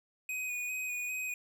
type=tone with vibrato; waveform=square; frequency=2489 Hz; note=D#7; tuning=in tune; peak=-35 dBFS; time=0.29-1.34 s; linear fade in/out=2 ms; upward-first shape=square; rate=2.5 Hz; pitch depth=17 cents each way; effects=none